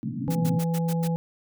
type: band-pass noise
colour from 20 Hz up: white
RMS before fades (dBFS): -30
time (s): 0.03-0.59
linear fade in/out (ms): 0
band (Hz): 110 to 290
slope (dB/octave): 96
type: harmonic tone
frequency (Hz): 166.4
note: E3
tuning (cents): +17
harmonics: 1 / 3 / 5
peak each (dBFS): -23 / -33 / -37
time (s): 0.28-1.16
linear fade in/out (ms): 0
type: noise bursts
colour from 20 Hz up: white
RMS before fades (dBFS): -37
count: 6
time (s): 0.3-1.079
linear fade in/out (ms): 10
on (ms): 54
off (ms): 91
effects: none